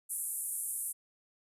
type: band-pass noise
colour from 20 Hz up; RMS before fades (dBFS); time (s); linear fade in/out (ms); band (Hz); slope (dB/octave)
white; -37; 0.09-0.93; 20; 8600 to 12000; 48
effects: resampled to 32000 Hz